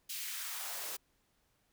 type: noise with high-pass filter sweep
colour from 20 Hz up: white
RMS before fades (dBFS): -41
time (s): 0.09-0.97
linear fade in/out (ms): 10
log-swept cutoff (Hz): 3100 to 370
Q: 1.3
effects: pink hiss -75 dBFS RMS until 1.72 s